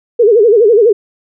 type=tone with vibrato; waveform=sine; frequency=440 Hz; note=A4; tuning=in tune; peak=-4 dBFS; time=0.19-0.93 s; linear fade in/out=10 ms; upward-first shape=sine; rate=12 Hz; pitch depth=170 cents each way; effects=none